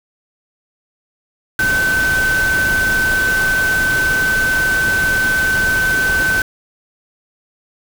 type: tone in noise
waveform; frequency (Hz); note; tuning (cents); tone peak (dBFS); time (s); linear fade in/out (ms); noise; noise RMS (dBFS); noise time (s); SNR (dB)
sine; 1529; G6; -44; -13; 1.59-6.42; 2; pink; -23; 1.59-6.42; +7
effects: none